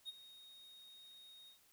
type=tone with ADSR envelope; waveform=triangle; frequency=3729 Hz; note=A#7; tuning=in tune; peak=-40 dBFS; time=0.05-1.59 s; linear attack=38 ms; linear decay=25 ms; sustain=-15 dB; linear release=110 ms; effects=white hiss -70 dBFS RMS until 1.72 s